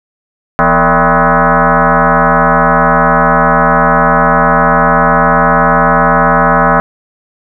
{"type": "tone with frequency modulation", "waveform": "sine", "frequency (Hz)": 246.9, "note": "B3", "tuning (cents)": 0, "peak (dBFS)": -5, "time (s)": [0.59, 6.8], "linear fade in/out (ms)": 0, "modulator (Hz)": 207, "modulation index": 6.4, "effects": []}